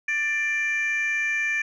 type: tone pair together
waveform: sine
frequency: 1772 / 2365 Hz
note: A6 / D7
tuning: +12 / +12 cents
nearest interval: perfect fourth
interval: 500 cents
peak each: -23 dBFS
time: 0.08-1.62 s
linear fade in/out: 5 ms
effects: tanh soft clip ceiling -19 dBFS